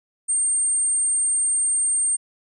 sine tone, 8690 Hz, C#9, 35 cents flat, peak -18 dBFS, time 0.28-2.17 s, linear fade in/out 20 ms, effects none

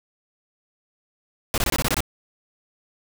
pink noise bursts, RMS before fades -22 dBFS, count 8, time 1.54-2.005 s, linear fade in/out 0 ms, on 38 ms, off 23 ms, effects none

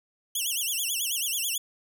10% pulse tone with vibrato, 3022 Hz, F#7, 36 cents sharp, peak -19 dBFS, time 0.35-1.58 s, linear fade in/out 5 ms, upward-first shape sine, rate 9.2 Hz, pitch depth 220 cents each way, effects none

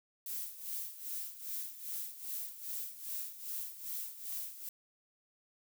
violet noise with tremolo, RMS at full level -39 dBFS, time 0.26-4.69 s, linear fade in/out 2 ms, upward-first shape sine, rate 2.5 Hz, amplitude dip 75%, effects none

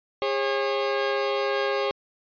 sawtooth tone pair together, 406.8 / 543 Hz, G#4 / C#5, -36 / -36 cents, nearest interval perfect fourth, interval 500 cents, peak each -22 dBFS, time 0.22-1.91 s, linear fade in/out 0 ms, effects resampled to 11025 Hz

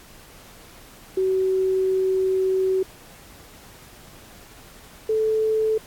sine tone pair in turn, 377.9 / 437.3 Hz, F#4 / A4, +37 / -11 cents, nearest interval minor third, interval 252 cents, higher second, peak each -18 dBFS, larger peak neither, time 1.17-2.83 / 5.09-5.78 s, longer first, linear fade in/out 5 ms, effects pink hiss -47 dBFS RMS until 5.86 s + AAC 64 kbps

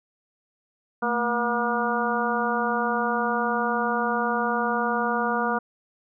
harmonic tone with a mistuned harmonic, 239.3 Hz, A#3, 46 cents sharp, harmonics 1 / 2 / 3 / 4 / 5 / 6, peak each -29 / -29 / -29 / -29 / -29 / -29 dBFS, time 1.02-5.59 s, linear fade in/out 10 ms, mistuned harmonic 1, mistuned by -100 cents, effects none

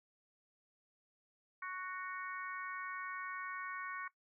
harmonic tone, 370 Hz, F#4, in tune, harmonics 3 / 4 / 5 / 6, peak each -44 / -46 / -48 / -50 dBFS, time 1.62-4.08 s, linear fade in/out 5 ms, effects noise-tail reverb RT60 0.1 s tail -18 dB re dry

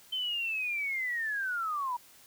sine linear sweep, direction down, 3100 to 941 Hz, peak -30 dBFS, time 0.12-1.97 s, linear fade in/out 10 ms, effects white hiss -57 dBFS RMS until 2.26 s

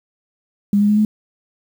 sine tone with pitch steps, 202.8 / 206.2 / 209.7 / 213.3 Hz, G#3 / G#3 / G#3 / G#3, -41 / -12 / +17 / +46 cents, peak -11 dBFS, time 0.73-1.05 s, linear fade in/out 2 ms, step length 80 ms, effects 7-bit

